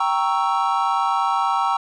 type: chord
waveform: triangle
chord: G diminished seventh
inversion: none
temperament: equal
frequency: 784 / 932.3 / 1108.7 / 1318.5 Hz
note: G5 / Bb5 / Db6 / Fb6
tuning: 0 / 0 / 0 / 0 cents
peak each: -21 / -21 / -22 / -22 dBFS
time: 0-1.77 s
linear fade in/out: 5 ms
effects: resampled to 22050 Hz

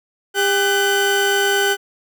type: tone pair together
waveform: 30% pulse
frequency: 400 / 1511.2 Hz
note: G4 / F#6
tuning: +35 / +36 cents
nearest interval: octave + major seventh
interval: 2301 cents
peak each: -15 dBFS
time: 0.34-1.77 s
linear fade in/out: 50 ms
effects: none

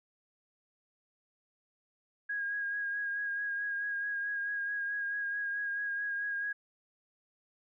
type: tone with vibrato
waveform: sine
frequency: 1639 Hz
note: G#6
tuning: 23 cents flat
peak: -32 dBFS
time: 2.29-6.53 s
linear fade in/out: 10 ms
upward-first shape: sine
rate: 4.6 Hz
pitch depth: 24 cents each way
effects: none

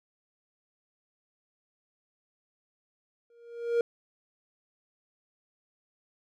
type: tone with exponential growth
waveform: triangle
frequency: 470 Hz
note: A#4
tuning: 14 cents sharp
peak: -18 dBFS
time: 3.3-3.81 s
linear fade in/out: 2 ms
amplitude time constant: 110 ms
effects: none

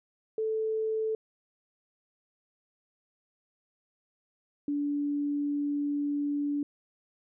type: tone pair in turn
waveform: sine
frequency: 439.1 / 289 Hz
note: A4 / D4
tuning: -4 / -28 cents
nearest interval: perfect fifth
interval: 724 cents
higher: first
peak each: -27 dBFS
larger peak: neither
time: 0.38-1.15 / 4.68-6.63 s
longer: second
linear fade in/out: 2 ms
effects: none

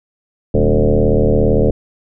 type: tone with frequency modulation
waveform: sine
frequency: 211 Hz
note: G#3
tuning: 28 cents sharp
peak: -9 dBFS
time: 0.54-1.71 s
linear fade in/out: 5 ms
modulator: 77.7 Hz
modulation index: 4.5
effects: none

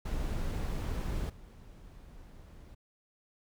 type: noise with level steps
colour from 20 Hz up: brown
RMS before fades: -34 / -51 dBFS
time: 0.05-2.75 s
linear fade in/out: 10 ms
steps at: 1.29 s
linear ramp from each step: 10 ms
effects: none

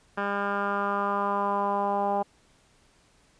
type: tone with low-pass filter sweep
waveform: 10% pulse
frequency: 201.2 Hz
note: G3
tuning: 45 cents sharp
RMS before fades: -27 dBFS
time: 0.17-2.23 s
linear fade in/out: 10 ms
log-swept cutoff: 1700 to 800 Hz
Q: 3.5
effects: pink hiss -62 dBFS RMS until 3.39 s + resampled to 22050 Hz

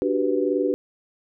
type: chord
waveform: sine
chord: G major seventh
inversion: second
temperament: equal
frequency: 293.7 / 370 / 392 / 493.9 Hz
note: D4 / F#4 / G4 / B4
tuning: 0 / 0 / 0 / 0 cents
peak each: -25 dBFS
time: 0.02-0.74 s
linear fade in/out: 0 ms
effects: none

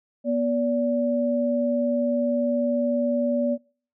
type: tone pair together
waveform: sine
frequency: 242.7 / 576.6 Hz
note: B3 / D5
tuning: -30 / -32 cents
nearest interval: octave + minor third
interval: 1498 cents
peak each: -23 dBFS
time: 0.24-3.58 s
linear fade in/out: 50 ms
effects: noise-tail reverb RT60 0.4 s tail -21 dB re dry

